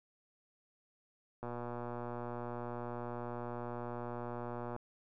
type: click train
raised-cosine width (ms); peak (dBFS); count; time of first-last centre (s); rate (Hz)
1; -28; 401; 1.43-4.763; 120
effects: none